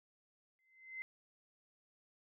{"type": "tone with exponential growth", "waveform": "sine", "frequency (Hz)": 2063, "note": "C7", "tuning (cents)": -25, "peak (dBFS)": -39, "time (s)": [0.59, 1.02], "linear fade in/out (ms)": 0, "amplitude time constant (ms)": 93, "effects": []}